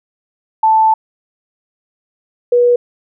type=tone pair in turn; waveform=sine; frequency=880 / 485.1 Hz; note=A5 / B4; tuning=0 / -31 cents; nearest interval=minor seventh; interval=1031 cents; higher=first; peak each=-7 dBFS; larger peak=neither; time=0.63-0.94 / 2.52-2.76 s; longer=first; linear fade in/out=5 ms; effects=none